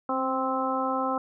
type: harmonic tone with a mistuned harmonic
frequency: 261.6 Hz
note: C4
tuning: in tune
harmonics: 1 / 2 / 3 / 4 / 5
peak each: -31 / -31 / -31 / -31 / -31 dBFS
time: 0.09-1.18 s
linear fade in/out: 2 ms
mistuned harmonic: 1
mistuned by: +24 cents
effects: none